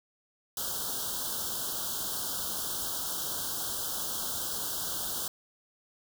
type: band-stop noise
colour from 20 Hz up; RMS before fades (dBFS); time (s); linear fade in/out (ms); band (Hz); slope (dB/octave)
white; -34; 0.57-5.28; 2; 1600 to 3000; 96
effects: none